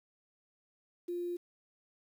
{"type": "tone with quantisation", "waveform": "sine", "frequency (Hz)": 350, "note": "F4", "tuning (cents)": 4, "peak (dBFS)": -34, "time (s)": [1.08, 1.37], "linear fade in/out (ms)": 10, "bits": 10, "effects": []}